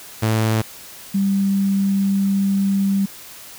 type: tone pair in turn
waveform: sawtooth / sine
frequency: 110.3 / 196.53 Hz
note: A2 / G3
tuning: +5 / +5 cents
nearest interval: minor seventh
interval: 1000 cents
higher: second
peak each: -12 / -15 dBFS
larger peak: first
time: 0.22-0.62 / 1.14-3.06 s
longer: second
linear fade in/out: 10 ms
effects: white hiss -39 dBFS RMS until 3.58 s